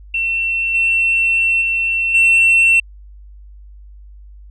sine tone with level steps, 2702 Hz, E7, 42 cents sharp, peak -15 / -11 / -14 / -6 dBFS, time 0.14-2.8 s, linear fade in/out 5 ms, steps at 0.74 / 1.61 / 2.14 s, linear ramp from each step 10 ms, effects tanh soft clip ceiling -7 dBFS + added 50 Hz sine -36 dBFS peak until 4.5 s

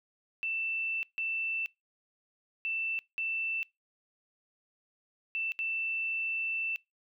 sine tone bursts at uneven times, 2666 Hz, E7, 19 cents sharp, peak -30 dBFS, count 6, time 0.43-1.03 / 1.18-1.66 / 2.65-2.99 / 3.18-3.63 / 5.35-5.52 / 5.59-6.76 s, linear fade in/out 0 ms, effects noise-tail reverb RT60 0.2 s tail -25 dB re dry

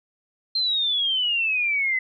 sine exponential sweep, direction down, 4186 to 2020 Hz, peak -20 dBFS, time 0.55-1.99 s, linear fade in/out 5 ms, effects none

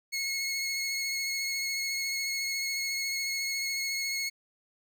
20% pulse tone with vibrato, 2178 Hz, C#7, 31 cents flat, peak -25 dBFS, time 0.12-4.3 s, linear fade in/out 20 ms, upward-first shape triangle, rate 14 Hz, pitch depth 20 cents each way, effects none

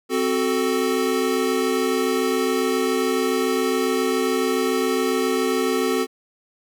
square chord, F# diminished, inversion second, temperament equal with one note detuned, 261.6 / 372.8 / 440 Hz, C4 / F#4 / A4, 0 / +13 / 0 cents, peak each -25 / -24 / -24 dBFS, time 0.09-6.07 s, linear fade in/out 50 ms, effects none

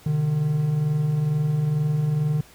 triangle tone pair together, 129.1 / 151.32 Hz, C3 / D#3, -23 / -48 cents, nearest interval minor third, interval 275 cents, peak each -27 / -18 dBFS, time 0.06-2.41 s, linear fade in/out 5 ms, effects pink hiss -50 dBFS RMS until 2.54 s

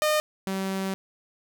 sawtooth tone pair in turn, 610 / 192.14 Hz, D#5 / G3, -34 / -34 cents, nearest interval octave + minor sixth, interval 2000 cents, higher first, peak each -17 / -23 dBFS, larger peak first, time 0.02-0.2 / 0.47-0.94 s, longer second, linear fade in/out 0 ms, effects none

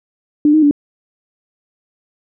sine tone with pitch steps, 297.2 / 311.3 / 289.6 Hz, D4 / D#4 / D4, +21 / +1 / -24 cents, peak -7 dBFS, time 0.45-0.711 s, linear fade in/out 2 ms, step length 87 ms, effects none

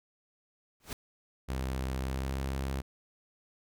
pink noise with exponential growth, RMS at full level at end -35 dBFS, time 0.8-0.93 s, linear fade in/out 2 ms, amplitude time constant 28 ms
sawtooth tone with pitch glide, 65.41 to 67.05 Hz, C2 to C2, 0 to +43 cents, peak -28 dBFS, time 1.48-2.82 s, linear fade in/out 20 ms, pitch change +43 cents, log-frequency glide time 2.01-2.35 s
effects none

